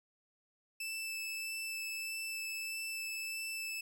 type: tone with vibrato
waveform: sawtooth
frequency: 2637 Hz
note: E7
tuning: in tune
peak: -35 dBFS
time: 0.8-3.81 s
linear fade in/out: 5 ms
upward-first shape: sine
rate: 1.6 Hz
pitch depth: 9 cents each way
effects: none